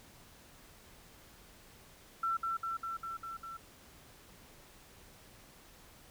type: tone with echo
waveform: sine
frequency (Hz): 1344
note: E6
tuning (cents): +33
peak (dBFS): -30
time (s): 2.23-2.37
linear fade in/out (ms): 5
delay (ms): 200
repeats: 6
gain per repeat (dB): -2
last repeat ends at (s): 3.57
effects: pink hiss -58 dBFS RMS until 6.1 s